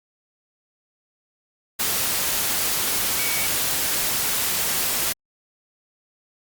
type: tone in noise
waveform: sine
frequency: 2255 Hz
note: C#7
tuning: 29 cents sharp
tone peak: -30 dBFS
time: 3.18-3.47 s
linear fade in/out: 10 ms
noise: white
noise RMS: -23 dBFS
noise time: 1.79-5.13 s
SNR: -10 dB
effects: Opus 48 kbps